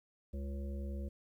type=harmonic tone; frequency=69.3 Hz; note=C#2; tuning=in tune; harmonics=1 / 3 / 5 / 7 / 8; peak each=-38 / -46 / -52 / -56 / -53 dBFS; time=0.33-1.09 s; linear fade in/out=10 ms; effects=12-bit